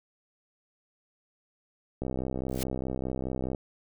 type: click train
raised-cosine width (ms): 2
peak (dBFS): -19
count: 100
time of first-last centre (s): 2.02-3.548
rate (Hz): 64.8
type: noise with exponential growth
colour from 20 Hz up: white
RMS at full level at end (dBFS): -32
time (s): 2.49-2.63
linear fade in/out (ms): 0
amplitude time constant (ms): 30
effects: none